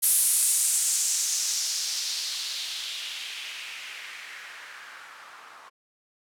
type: noise with low-pass filter sweep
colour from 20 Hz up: violet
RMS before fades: -29 dBFS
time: 0.02-5.7 s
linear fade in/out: 20 ms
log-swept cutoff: 11000 to 1100 Hz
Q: 2.3
effects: none